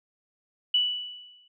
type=tone with exponential decay; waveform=sine; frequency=2960 Hz; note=F#7; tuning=in tune; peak=-18 dBFS; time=0.74-1.48 s; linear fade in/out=5 ms; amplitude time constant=160 ms; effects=none